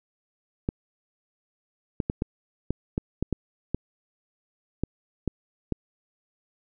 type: clicks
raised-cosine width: 3 ms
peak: -12 dBFS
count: 12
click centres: 0.689 / 2.002 / 2.099 / 2.221 / 2.706 / 2.979 / 3.226 / 3.327 / 3.746 / 4.836 / 5.277 / 5.723 s
effects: none